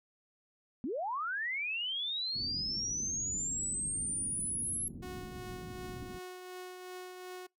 sine linear sweep, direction up, 216 to 11180 Hz, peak -33 dBFS, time 0.84-4.88 s, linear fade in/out 0 ms
white low-pass noise, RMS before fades -46 dBFS, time 2.33-6.2 s, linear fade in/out 50 ms, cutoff 270 Hz, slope 24 dB/octave
sawtooth tone with tremolo, 365.6 Hz, F#4, 21 cents flat, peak -38 dBFS, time 5.02-7.47 s, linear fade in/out 10 ms, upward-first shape triangle, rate 2.7 Hz, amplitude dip 40%
effects noise-tail reverb RT60 0.2 s tail -26 dB re dry

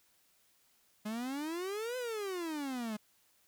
45% pulse exponential two-way sweep, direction up then down, 207.7 to 513 to 207.7 Hz, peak -36 dBFS, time 1.05-2.97 s, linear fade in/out 10 ms, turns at 1.97 s, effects white hiss -70 dBFS RMS until 3.47 s

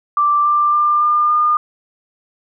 sine tone with pitch steps, 1174.7 / 1184.2 / 1193.9 / 1203.5 / 1213.3 Hz, D6 / D6 / D6 / D6 / D#6, 0 / +14 / +28 / +42 / -44 cents, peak -11 dBFS, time 0.17-1.57 s, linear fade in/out 2 ms, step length 280 ms, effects none

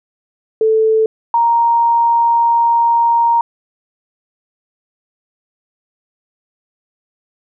sine tone pair in turn, 440 / 933.4 Hz, A4 / A#5, 0 / +2 cents, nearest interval octave + minor second, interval 1302 cents, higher second, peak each -9 dBFS, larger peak neither, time 0.61-1.06 / 1.34-3.41 s, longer second, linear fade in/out 2 ms, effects none

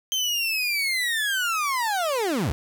30% pulse linear sweep, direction down, 3136 to 51.91 Hz, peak -20 dBFS, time 0.12-2.52 s, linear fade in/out 0 ms, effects none

